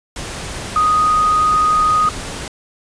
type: tone in noise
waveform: sine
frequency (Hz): 1244.5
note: D#6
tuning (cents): 0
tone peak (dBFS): -11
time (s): 0.76-2.09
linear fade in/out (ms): 2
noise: pink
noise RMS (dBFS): -27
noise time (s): 0.16-2.48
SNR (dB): +13
effects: resampled to 22050 Hz